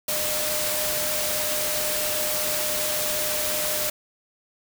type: tone in noise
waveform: sine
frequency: 607 Hz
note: D#5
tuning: 43 cents flat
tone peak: -31 dBFS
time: 0.08-3.9 s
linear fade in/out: 5 ms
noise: white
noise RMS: -26 dBFS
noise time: 0.08-3.9 s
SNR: -8 dB
effects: none